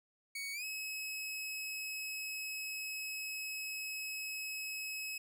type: tone with pitch glide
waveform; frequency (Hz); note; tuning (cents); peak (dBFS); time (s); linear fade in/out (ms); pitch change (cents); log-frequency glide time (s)
sawtooth; 2235 to 2567; C#7 to E7; +14 to -47; -36; 0.35-5.18; 5; +239; 0.53-0.64
effects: 13-bit